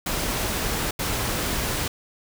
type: noise bursts at uneven times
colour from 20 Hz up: pink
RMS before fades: -26 dBFS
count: 2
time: 0.06-0.91 / 0.99-1.88 s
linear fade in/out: 5 ms
effects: none